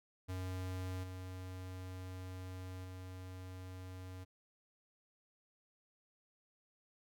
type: tone with level steps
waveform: square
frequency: 92.5 Hz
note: F#2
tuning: in tune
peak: -40 / -45 / -47 dBFS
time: 0.28-4.25 s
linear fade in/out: 20 ms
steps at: 1.03 / 2.84 s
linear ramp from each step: 10 ms
effects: none